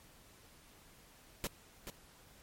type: noise with echo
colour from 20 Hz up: pink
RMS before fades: -37 dBFS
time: 1.44-1.47 s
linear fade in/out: 0 ms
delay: 430 ms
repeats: 1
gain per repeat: -8 dB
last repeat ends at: 1.9 s
effects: pink hiss -61 dBFS RMS until 2.42 s + MP3 64 kbps